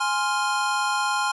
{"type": "chord", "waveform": "square", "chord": "F minor", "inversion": "first", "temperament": "equal", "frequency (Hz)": [830.6, 1046.5, 1396.9], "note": ["Ab5", "C6", "F6"], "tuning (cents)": [0, 0, 0], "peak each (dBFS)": -27, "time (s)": [0, 1.32], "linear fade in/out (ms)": 10, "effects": ["resampled to 24000 Hz"]}